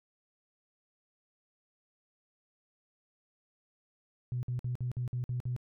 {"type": "tone bursts", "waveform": "sine", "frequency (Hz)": 123.6, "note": "B2", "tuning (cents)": 2, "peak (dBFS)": -30, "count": 8, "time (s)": [4.32, 5.564], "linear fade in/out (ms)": 0, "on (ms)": 110, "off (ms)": 52, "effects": ["tanh soft clip ceiling -26 dBFS"]}